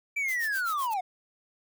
triangle linear sweep, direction down, 2349 to 709 Hz, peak -25 dBFS, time 0.16-1.01 s, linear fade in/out 10 ms
blue noise with tremolo, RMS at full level -38 dBFS, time 0.28-0.94 s, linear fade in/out 5 ms, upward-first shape sine, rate 7.8 Hz, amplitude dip 100%
effects none

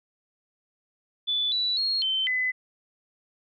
sine tone with pitch steps, 3477 / 3949 / 4281 / 3086 / 2014 Hz, A7 / B7 / C8 / G7 / B6, -21 / -1 / +39 / -28 / +33 cents, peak -23 dBFS, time 1.27-2.52 s, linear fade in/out 20 ms, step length 250 ms, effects none

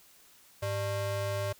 square ring-modulated tone, 246.9 Hz, B3, in tune, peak -28 dBFS, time 0.62-1.53 s, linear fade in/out 10 ms, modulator 350 Hz, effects white hiss -59 dBFS RMS until 1.59 s

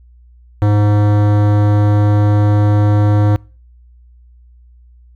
sine tone with hard clipping, 103.83 Hz, G#2, in tune, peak -11 dBFS, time 0.62-3.36 s, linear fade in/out 0 ms, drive 18 dB, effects noise-tail reverb RT60 0.4 s tail -26 dB re dry + added 60 Hz sine -41 dBFS peak until 5.15 s

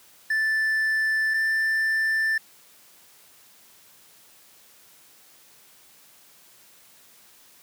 triangle tone pair in turn, 1760 / 1773.3 Hz, A6 / A6, 0 / +13 cents, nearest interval unison, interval 13 cents, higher second, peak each -19 dBFS, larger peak neither, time 0.3-1.34 / 1.34-2.38 s, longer neither, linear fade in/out 5 ms, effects white hiss -54 dBFS RMS until 7.62 s + high-pass 100 Hz 12 dB/octave

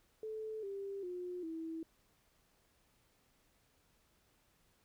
sine tone with pitch steps, 436.1 / 395.3 / 358.3 / 324.8 Hz, A4 / G4 / F4 / E4, -15 / +15 / +44 / -26 cents, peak -40 dBFS, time 0.23-1.83 s, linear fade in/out 2 ms, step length 400 ms, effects pink hiss -73 dBFS RMS until 4.84 s

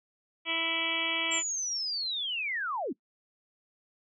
harmonic tone, 329.6 Hz, E4, in tune, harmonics 1 / 2 / 3 / 4 / 6 / 7 / 8 / 9 / 10, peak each -41 / -41 / -41 / -42 / -39 / -32 / -38 / -35 / -35 dBFS, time 0.45-1.43 s, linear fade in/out 50 ms
sine linear sweep, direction down, 7510 to 208 Hz, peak -30 dBFS, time 1.31-2.93 s, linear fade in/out 10 ms
effects noise-tail reverb RT60 0.1 s tail -22 dB re dry

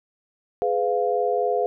sine chord, F diminished, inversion first, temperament just, 419.1 / 502.9 / 698.5 Hz, Ab4 / Cb5 / F5, +16 / +31 / 0 cents, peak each -24 dBFS, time 0.62-1.66 s, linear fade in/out 0 ms, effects none

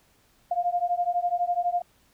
sine beating tone pair, 698.5 / 710.5 Hz, F5 / F5, 0 / +30 cents, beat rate 12 Hz, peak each -26 dBFS, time 0.51-1.82 s, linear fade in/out 5 ms, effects pink hiss -63 dBFS RMS until 2.13 s

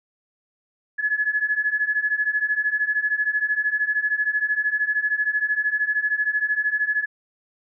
sine beating tone pair, 1696 / 1709 Hz, G#6 / G#6, +36 / +49 cents, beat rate 13 Hz, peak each -24 / -22 dBFS, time 0.98-7.06 s, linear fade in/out 20 ms, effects none

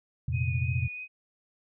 sine chord, F suspended fourth, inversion none, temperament equal, 87.31 / 116.54 / 130.81 Hz, F2 / Bb2 / C3, 0 / 0 / 0 cents, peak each -30 dBFS, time 0.28-0.88 s, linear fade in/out 5 ms
sine tone with vibrato, 2486 Hz, D#7, 2 cents flat, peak -36 dBFS, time 0.32-1.08 s, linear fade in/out 50 ms, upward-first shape sine, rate 3.1 Hz, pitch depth 16 cents each way
effects none

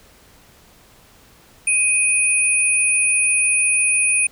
sine tone pair together, 2501 / 9443 Hz, D#7 / D9, +8 / +8 cents, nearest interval octave + major seventh, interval 2300 cents, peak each -17 dBFS, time 1.67-4.27 s, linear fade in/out 5 ms, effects pink hiss -50 dBFS RMS until 4.31 s

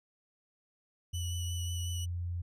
sine tone, 87.31 Hz, F2, in tune, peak -33 dBFS, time 1.13-2.42 s, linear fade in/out 10 ms
20% pulse tone with vibrato, 2960 Hz, F#7, in tune, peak -35 dBFS, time 1.13-2.06 s, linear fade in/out 20 ms, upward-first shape sine, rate 5.5 Hz, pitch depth 15 cents each way
effects none

